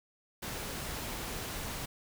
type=noise; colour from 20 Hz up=pink; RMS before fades=-39 dBFS; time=0.42-1.86 s; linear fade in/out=10 ms; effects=none